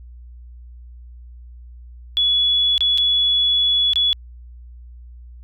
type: tone with dropouts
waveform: sine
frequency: 3398 Hz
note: G#7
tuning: 39 cents sharp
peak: -14 dBFS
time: 2.17-4.13 s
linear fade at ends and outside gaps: 0 ms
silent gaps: 2.779-2.807 / 2.976-2.982 / 3.934-3.958 s
effects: added 60 Hz sine -37 dBFS peak until 5.43 s